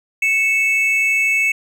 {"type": "tone pair together", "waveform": "triangle", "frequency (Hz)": [2217, 2625], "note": ["C#7", "E7"], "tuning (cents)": [0, -8], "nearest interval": "minor third", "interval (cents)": 292, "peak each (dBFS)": -15, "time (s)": [0.22, 1.52], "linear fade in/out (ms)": 5, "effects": []}